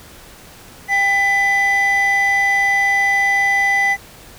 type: tone pair together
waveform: triangle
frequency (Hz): 794.1 / 1996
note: G5 / B6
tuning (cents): +22 / +18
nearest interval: octave + major third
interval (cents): 1596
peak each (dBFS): -16 / -11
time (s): 0.88-3.97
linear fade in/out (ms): 50
effects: tanh soft clip ceiling -8 dBFS + pink hiss -41 dBFS RMS until 4.38 s